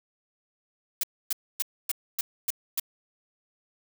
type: noise bursts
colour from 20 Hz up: blue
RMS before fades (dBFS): -27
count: 7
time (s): 1.01-2.798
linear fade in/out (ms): 2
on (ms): 24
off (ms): 270
effects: none